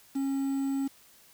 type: tone with quantisation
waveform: triangle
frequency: 273 Hz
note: C#4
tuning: 26 cents flat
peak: -25 dBFS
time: 0.15-0.88 s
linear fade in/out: 10 ms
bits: 8
effects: white hiss -58 dBFS RMS until 1.33 s